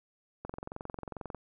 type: click train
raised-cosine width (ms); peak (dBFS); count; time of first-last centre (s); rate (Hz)
1; -25; 21; 0.45-1.347; 22.3
effects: none